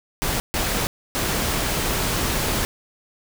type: noise bursts at uneven times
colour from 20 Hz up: pink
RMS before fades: -23 dBFS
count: 3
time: 0.22-0.4 / 0.54-0.87 / 1.15-2.65 s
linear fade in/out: 0 ms
effects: none